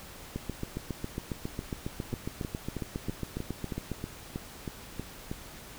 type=two click trains; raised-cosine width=3 ms; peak=-20 / -21 dBFS; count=27 / 11; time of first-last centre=0.36-3.917 / 2.13-5.315 s; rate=7.31 / 3.14 Hz; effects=pink hiss -47 dBFS RMS until 5.78 s